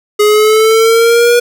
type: exponential sweep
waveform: square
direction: up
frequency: 416.3 to 482.8 Hz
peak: -6 dBFS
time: 0.19-1.4 s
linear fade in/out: 10 ms
effects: none